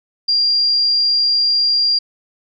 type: tone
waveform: sine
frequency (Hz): 4778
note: D8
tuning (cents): +29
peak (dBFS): -12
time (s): 0.28-1.99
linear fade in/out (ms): 10
effects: none